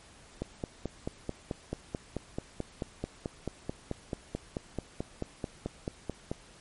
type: click train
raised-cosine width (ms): 2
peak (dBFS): -19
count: 28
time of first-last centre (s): 0.42-6.315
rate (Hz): 4.58
effects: pink hiss -55 dBFS RMS until 6.6 s + MP3 48 kbps

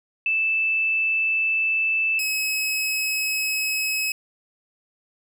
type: tone pair in turn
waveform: sine / sawtooth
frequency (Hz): 2637 / 2563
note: E7 / E7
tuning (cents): 0 / -49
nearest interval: unison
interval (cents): 49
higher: first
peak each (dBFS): -19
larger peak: neither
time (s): 0.26-2.19 / 2.19-4.12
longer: neither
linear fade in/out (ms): 2
effects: none

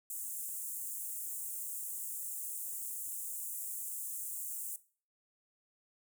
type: high-pass noise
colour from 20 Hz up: pink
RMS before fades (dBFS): -41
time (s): 0.1-4.76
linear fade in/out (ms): 2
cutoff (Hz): 7500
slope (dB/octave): 48
effects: noise-tail reverb RT60 0.4 s tail -17 dB re dry

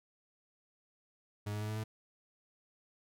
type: tone with pitch steps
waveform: 40% pulse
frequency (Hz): 103.83 / 105.16 / 106.5 / 107.86 / 109.24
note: G#2 / G#2 / G#2 / A2 / A2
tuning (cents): 0 / +22 / +44 / -34 / -12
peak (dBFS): -35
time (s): 1.46-1.84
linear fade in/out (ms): 10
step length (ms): 76
effects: none

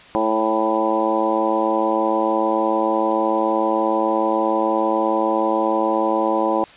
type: harmonic tone with a mistuned harmonic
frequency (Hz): 110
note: A2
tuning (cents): 0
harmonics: 2 / 3 / 4 / 5 / 6 / 7 / 8 / 9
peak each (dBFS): -29 / -22 / -28 / -22 / -29 / -24 / -27 / -24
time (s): 0.15-6.64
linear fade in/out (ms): 0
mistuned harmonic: 7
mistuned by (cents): +15
effects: white hiss -44 dBFS RMS until 6.76 s + resampled to 8000 Hz

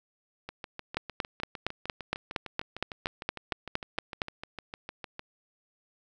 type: two click trains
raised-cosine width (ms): 0.3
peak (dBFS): -12 / -22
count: 15 / 32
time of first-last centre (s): 0.97-4.218 / 0.49-5.194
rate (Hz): 4.31 / 6.59
effects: none

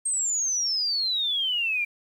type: exponential sweep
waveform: sine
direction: down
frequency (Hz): 8540 to 2349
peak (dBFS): -23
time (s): 0.05-1.85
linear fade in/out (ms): 10
effects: 9-bit

